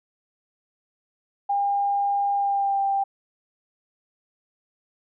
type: tone with pitch glide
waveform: sine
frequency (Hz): 804 to 789.3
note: G5 to G5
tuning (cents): +44 to +12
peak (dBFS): -20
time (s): 1.49-3.04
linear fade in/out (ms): 10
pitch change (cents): -32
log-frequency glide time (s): 2.34-2.82
effects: none